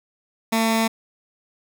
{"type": "tone with notch filter", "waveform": "15% pulse", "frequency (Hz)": 224.6, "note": "A3", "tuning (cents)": 36, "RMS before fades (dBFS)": -20, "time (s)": [0.52, 0.88], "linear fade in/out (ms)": 10, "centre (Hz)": 500, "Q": 1.5, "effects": []}